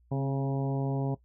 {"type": "harmonic tone with a mistuned harmonic", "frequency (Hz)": 137, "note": "C#3", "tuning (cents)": -20, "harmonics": [1, 2, 3, 4, 5, 6, 7], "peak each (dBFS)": [-28, -34, -38, -40, -42, -44, -45], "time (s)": [0.11, 1.15], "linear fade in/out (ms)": 10, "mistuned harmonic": 2, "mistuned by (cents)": -27, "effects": ["noise-tail reverb RT60 0.1 s tail -18 dB re dry", "added 60 Hz sine -60 dBFS peak until 1.24 s"]}